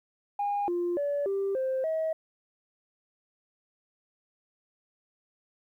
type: tone with pitch steps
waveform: sine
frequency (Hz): 814 / 349.6 / 574 / 393.2 / 524 / 639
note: G#5 / F4 / D5 / G4 / C5 / D#5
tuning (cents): -35 / +2 / -40 / +5 / +2 / +46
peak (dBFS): -25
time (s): 0.39-2.13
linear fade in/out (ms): 5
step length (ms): 290
effects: tanh soft clip ceiling -23 dBFS + 11-bit